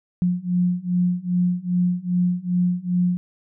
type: beating tone pair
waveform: sine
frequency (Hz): 177.2 / 179.7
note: F3 / F3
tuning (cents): +25 / +50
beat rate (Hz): 2.5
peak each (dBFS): -22 / -21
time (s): 0.22-3.17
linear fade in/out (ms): 0
effects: none